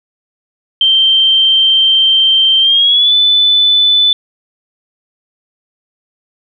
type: tone with pitch glide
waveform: sine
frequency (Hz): 3136 to 3500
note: G7 to A7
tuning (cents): 0 to -10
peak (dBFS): -6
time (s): 0.81-4.13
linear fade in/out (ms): 2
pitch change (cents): +190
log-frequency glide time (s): 2.6-3.14
effects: none